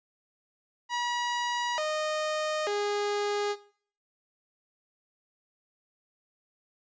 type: tone with pitch steps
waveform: sawtooth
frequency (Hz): 964 / 616 / 411.2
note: B5 / D#5 / G#4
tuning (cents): -42 / -17 / -17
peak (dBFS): -24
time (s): 0.89-3.56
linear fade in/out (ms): 50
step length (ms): 890
effects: noise-tail reverb RT60 0.5 s tail -17 dB re dry + resampled to 16000 Hz